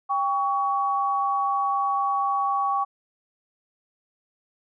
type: tone pair together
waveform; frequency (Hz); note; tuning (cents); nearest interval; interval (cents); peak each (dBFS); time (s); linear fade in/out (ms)
sine; 794.8 / 1124; G5 / C#6; +24 / +24; tritone; 600; -25 / -23; 0.09-2.85; 20
effects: none